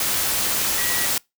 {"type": "tone in noise", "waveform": "sine", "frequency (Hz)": 1929, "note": "B6", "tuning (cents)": -41, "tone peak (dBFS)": -28, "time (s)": [0.78, 1.06], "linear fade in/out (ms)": 2, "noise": "white", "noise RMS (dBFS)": -22, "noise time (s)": [0, 1.18], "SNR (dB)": -9, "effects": ["noise-tail reverb RT60 0.2 s tail -25 dB re dry"]}